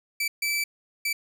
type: tone bursts at uneven times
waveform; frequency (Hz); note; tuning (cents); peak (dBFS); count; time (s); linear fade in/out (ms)
sawtooth; 2317; D7; -24; -21; 3; 0.2-0.28 / 0.42-0.64 / 1.05-1.13; 5
effects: none